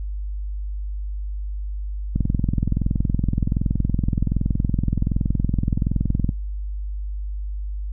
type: click train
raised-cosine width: 5 ms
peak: -8 dBFS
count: 89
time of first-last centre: 2.16-6.291 s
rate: 21.3 Hz
effects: noise-tail reverb RT60 0.2 s tail -26 dB re dry + added 50 Hz sine -25 dBFS peak until 7.92 s